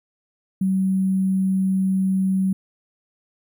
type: tone with sample-and-hold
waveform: sine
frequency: 190 Hz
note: F#3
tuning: 46 cents sharp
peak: -17 dBFS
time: 0.61-2.53 s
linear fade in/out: 5 ms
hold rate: 11025 Hz
effects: none